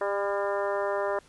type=harmonic tone with a mistuned harmonic; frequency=200 Hz; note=G3; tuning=35 cents sharp; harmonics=2 / 3 / 4 / 5 / 6 / 7 / 8 / 9; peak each=-31 / -29 / -37 / -34 / -38 / -39 / -43 / -42 dBFS; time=0.01-1.19 s; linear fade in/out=2 ms; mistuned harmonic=8; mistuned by=+42 cents; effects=pink hiss -58 dBFS RMS until 1.28 s + resampled to 24000 Hz